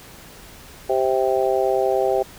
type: harmonic tone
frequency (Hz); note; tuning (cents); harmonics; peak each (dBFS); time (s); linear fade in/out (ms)
130.81; C3; 0; 3 / 4 / 5 / 6; -21 / -22 / -23 / -24; 0.89-2.23; 10
effects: pink hiss -43 dBFS RMS until 2.38 s